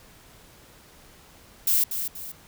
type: noise with echo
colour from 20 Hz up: violet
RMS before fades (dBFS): -21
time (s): 1.67-1.84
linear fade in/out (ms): 5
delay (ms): 240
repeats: 2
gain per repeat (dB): -8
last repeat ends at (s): 2.32
effects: pink hiss -52 dBFS RMS until 2.47 s